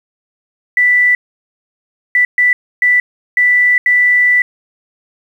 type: tone bursts at uneven times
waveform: sine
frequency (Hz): 1975.5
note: B6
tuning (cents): 0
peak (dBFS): -7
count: 6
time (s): 0.77-1.15 / 2.15-2.25 / 2.38-2.53 / 2.82-3 / 3.37-3.78 / 3.86-4.42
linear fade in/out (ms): 2
effects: 7-bit